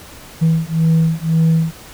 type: beating tone pair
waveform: sine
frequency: 161.4 / 163.3 Hz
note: E3 / E3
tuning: -36 / -16 cents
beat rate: 1.9 Hz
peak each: -13 dBFS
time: 0.41-1.72 s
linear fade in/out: 20 ms
effects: tanh soft clip ceiling -8 dBFS + pink hiss -38 dBFS RMS until 1.93 s